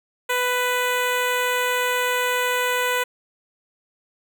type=tone with notch filter; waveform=10% pulse; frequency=496.4 Hz; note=B4; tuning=9 cents sharp; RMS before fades=-22 dBFS; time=0.29-3.04 s; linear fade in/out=10 ms; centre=5300 Hz; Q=1.3; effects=none